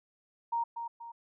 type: tone with echo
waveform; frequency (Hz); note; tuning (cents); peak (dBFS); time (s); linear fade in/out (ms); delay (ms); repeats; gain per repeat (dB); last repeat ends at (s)
sine; 932.3; A#5; 0; -28; 0.52-0.64; 10; 240; 2; -7; 1.12
effects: none

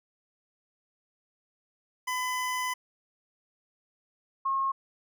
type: tone pair in turn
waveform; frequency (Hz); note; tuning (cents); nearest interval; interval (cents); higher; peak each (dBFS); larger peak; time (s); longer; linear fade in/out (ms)
25% pulse / sine; 1007 / 1080.9; B5 / C#6; +33 / -44; minor second; 123; second; -25; neither; 2.07-2.74 / 4.45-4.72; first; 10
effects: none

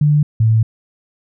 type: tone pair in turn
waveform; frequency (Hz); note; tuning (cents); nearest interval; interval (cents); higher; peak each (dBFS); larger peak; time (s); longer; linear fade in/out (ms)
sine; 148.5 / 111.25; D3 / A2; +20 / +20; perfect fourth; 500; first; -9; neither; 0.01-0.23 / 0.4-0.63; second; 5
effects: none

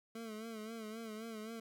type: tone with vibrato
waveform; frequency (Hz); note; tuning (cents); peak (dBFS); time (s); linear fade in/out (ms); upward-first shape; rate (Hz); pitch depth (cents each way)
25% pulse; 221.4; A3; +11; -40; 0.15-1.6; 5; sine; 3.8; 67
effects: none

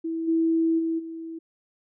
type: tone with level steps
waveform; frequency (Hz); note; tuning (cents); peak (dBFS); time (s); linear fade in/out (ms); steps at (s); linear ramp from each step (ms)
sine; 327.1; E4; -13; -26 / -19 / -23 / -33; 0.04-1.39; 10; 0.27 / 0.78 / 0.98; 20
effects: none

